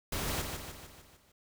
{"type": "noise with echo", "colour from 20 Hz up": "pink", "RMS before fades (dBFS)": -35, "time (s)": [0.12, 0.42], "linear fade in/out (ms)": 5, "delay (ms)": 150, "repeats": 6, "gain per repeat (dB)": -5, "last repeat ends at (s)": 1.32, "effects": []}